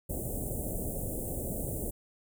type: band-stop noise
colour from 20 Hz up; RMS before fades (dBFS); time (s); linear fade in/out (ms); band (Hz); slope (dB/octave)
pink; -35; 0.09-1.91; 10; 670 to 8100; 48
effects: none